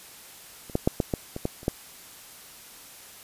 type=clicks; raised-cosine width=2 ms; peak=-28 / -9 / -6 / -9 / -11 / -19 / -12 / -30 / -9 dBFS; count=9; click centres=0.698 / 0.754 / 0.875 / 1.002 / 1.138 / 1.364 / 1.454 / 1.631 / 1.681 s; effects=white hiss -47 dBFS RMS until 3.23 s + resampled to 32000 Hz